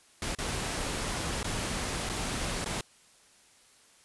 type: noise with dropouts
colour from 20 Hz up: pink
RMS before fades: -33 dBFS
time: 0.22-2.81 s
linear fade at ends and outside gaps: 2 ms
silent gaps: 0.35-0.386 / 1.43-1.443 / 2.092-2.096 / 2.645-2.659 s
effects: white hiss -60 dBFS RMS until 4.04 s + resampled to 24000 Hz